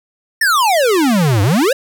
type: exponential two-way sweep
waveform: square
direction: down then up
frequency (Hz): 1855 to 94.7 to 581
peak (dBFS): -11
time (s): 0.41-1.73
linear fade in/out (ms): 5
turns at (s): 1.42
effects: none